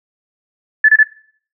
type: tone bursts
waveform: sine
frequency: 1735 Hz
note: A6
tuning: 25 cents flat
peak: -4 dBFS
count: 3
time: 0.84-1.032 s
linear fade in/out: 5 ms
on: 46 ms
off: 27 ms
effects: noise-tail reverb RT60 0.5 s tail -18 dB re dry